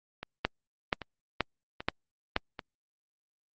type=two click trains; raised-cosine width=0.3 ms; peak=-9 / -21 dBFS; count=5 / 4; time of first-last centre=0.45-2.364 / 0.23-2.592 s; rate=2.09 / 1.27 Hz; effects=low-pass 5000 Hz 12 dB/octave + Opus 48 kbps

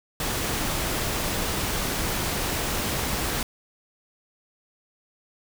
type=noise; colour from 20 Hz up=pink; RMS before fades=-27 dBFS; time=0.2-3.43 s; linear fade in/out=2 ms; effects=none

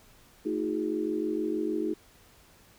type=tone cluster; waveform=sine; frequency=223.8 / 315.9 / 362.4 / 415.6 Hz; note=A3 / D#4 / F#4 / G#4; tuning=+30 / +26 / -36 / +1 cents; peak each=-37 / -30 / -33 / -34 dBFS; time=0.45-1.94 s; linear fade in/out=10 ms; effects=pink hiss -58 dBFS RMS until 2.78 s

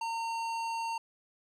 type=tone with hard clipping; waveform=sine; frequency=914 Hz; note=A#5; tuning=34 cents flat; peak=-34 dBFS; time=0.01-0.98 s; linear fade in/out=5 ms; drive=14 dB; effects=none

